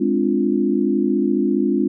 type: chord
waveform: sine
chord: D half-diminished seventh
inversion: second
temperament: equal with one note detuned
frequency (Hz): 207.7 / 259.4 / 293.7 / 349.2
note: Ab3 / C4 / D4 / F4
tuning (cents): 0 / -15 / 0 / 0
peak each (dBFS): -21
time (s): 0-1.88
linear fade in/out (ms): 10
effects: none